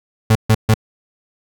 35% pulse tone bursts, 110 Hz, A2, in tune, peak -7 dBFS, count 3, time 0.3-0.742 s, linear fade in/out 5 ms, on 54 ms, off 140 ms, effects none

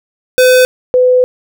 square / sine tone pair in turn, 507 / 503.2 Hz, B4 / B4, +45 / +32 cents, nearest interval unison, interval 13 cents, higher first, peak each -5 dBFS, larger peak neither, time 0.38-0.65 / 0.94-1.24 s, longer second, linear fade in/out 0 ms, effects none

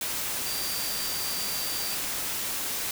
sine tone in noise, 4695 Hz, D8, 1 cent flat, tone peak -35 dBFS, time 0.46-1.95 s, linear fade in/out 2 ms, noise white, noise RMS -31 dBFS, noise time 0.01-2.91 s, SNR -7 dB, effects none

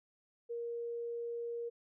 sine tone, 470 Hz, A#4, 14 cents sharp, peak -37 dBFS, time 0.49-1.7 s, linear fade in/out 20 ms, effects none

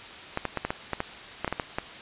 clicks, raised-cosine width 0.5 ms, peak -12 dBFS, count 12, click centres 0.374 / 0.453 / 0.573 / 0.65 / 0.705 / 0.933 / 1.004 / 1.446 / 1.478 / 1.526 / 1.598 / 1.785 s, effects white hiss -42 dBFS RMS until 2.01 s + resampled to 8000 Hz

